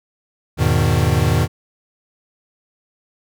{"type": "chord", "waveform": "square", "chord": "E major seventh", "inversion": "none", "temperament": "equal", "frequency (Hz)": [82.41, 103.83, 123.47, 155.56], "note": ["E2", "G#2", "B2", "D#3"], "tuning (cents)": [0, 0, 0, 0], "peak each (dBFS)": -20, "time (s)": [0.57, 1.48], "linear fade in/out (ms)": 50, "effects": []}